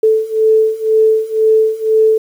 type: beating tone pair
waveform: sine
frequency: 437.6 / 439.6 Hz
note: A4 / A4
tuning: -9 / -2 cents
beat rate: 2 Hz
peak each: -13 / -11 dBFS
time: 0.03-2.18 s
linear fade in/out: 5 ms
effects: 7-bit